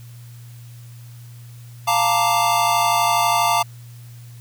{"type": "chord", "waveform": "square", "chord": "Bb major seventh", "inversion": "second", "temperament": "equal", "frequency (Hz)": [698.5, 880, 932.3, 1174.7], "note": ["F5", "A5", "Bb5", "D6"], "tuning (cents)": [0, 0, 0, 0], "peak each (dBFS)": -22, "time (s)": [1.87, 3.63], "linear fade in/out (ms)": 10, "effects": ["added 119 Hz sine -37 dBFS peak until 4.4 s", "white hiss -51 dBFS RMS until 4.4 s"]}